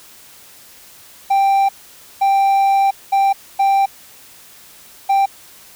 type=tone bursts at uneven times; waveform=triangle; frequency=786 Hz; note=G5; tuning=4 cents sharp; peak=-9 dBFS; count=5; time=1.3-1.69 / 2.21-2.91 / 3.12-3.33 / 3.59-3.86 / 5.09-5.26 s; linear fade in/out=10 ms; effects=white hiss -43 dBFS RMS until 5.75 s